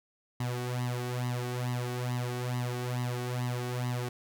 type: tone with flanger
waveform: sawtooth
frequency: 123.47 Hz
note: B2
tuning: in tune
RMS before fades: -33 dBFS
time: 0.4-4.09 s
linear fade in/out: 5 ms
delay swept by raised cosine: 1 to 2.7 ms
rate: 2.3 Hz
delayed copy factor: +0.8
effects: none